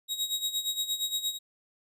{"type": "tone with tremolo", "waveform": "sawtooth", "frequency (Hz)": 3800, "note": "A#7", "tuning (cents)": 33, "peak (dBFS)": -23, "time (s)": [0.08, 1.39], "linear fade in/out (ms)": 50, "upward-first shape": "sine", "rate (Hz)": 8.6, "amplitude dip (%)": 75, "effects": ["resampled to 32000 Hz"]}